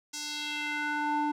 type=tone with band-pass filter sweep; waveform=square; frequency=297 Hz; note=D4; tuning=20 cents sharp; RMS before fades=-32 dBFS; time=0.13-1.32 s; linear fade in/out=10 ms; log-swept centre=6300 to 660 Hz; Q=2; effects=none